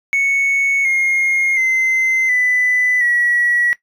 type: tone with pitch steps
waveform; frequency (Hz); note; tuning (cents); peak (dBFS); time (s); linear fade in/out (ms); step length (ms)
triangle; 2214 / 2139 / 2066 / 1995.4 / 1927.4; C#7 / C7 / C7 / B6 / B6; -3 / +38 / -22 / +17 / -43; -10; 0.13-3.73; 0; 720
effects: noise-tail reverb RT60 0.1 s tail -18 dB re dry + tanh soft clip ceiling -8 dBFS